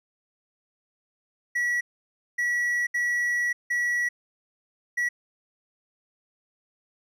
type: tone bursts at uneven times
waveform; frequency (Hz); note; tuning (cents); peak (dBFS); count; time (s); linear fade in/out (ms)
triangle; 1935; B6; -36; -21; 5; 1.55-1.81 / 2.38-2.87 / 2.94-3.53 / 3.7-4.09 / 4.97-5.09; 10
effects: none